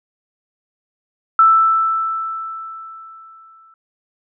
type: tone with exponential decay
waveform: sine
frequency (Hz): 1323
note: E6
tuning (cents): +6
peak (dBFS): -6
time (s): 1.39-3.74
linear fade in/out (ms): 2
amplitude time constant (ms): 510
effects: none